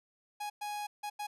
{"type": "tone bursts at uneven times", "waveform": "45% pulse", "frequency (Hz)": 831, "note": "G#5", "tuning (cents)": 1, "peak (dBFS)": -36, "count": 4, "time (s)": [[0.4, 0.5], [0.61, 0.87], [1.03, 1.1], [1.19, 1.27]], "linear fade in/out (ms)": 10, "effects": ["resampled to 32000 Hz"]}